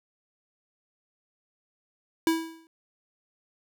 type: tone with exponential decay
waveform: square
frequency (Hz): 326.2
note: E4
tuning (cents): -18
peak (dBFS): -19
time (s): 2.27-2.67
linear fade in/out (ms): 1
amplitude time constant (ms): 86
effects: none